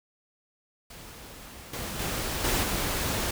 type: noise with level steps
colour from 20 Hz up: pink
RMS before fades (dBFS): -45 / -35 / -31 / -26 / -29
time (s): 0.9-3.31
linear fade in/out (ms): 5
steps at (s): 1.73 / 1.99 / 2.44 / 2.63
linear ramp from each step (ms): 5
effects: none